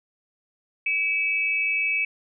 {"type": "tone pair together", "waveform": "sine", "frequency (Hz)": [2291, 2603], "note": ["D7", "E7"], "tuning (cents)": [-44, -22], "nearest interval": "major second", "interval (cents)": 222, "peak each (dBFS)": -24, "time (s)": [0.86, 2.05], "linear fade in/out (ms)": 5, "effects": []}